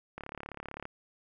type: click train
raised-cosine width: 0.5 ms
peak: -25 dBFS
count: 25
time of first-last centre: 0.18-0.854 s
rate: 35.6 Hz
effects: none